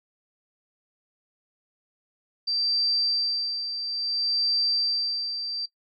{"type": "tone with tremolo", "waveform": "sine", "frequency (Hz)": 4687, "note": "D8", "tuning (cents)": -4, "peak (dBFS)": -21, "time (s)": [2.47, 5.66], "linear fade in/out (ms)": 10, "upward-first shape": "sine", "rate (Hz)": 0.59, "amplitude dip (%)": 60, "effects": ["noise-tail reverb RT60 0.1 s tail -19 dB re dry"]}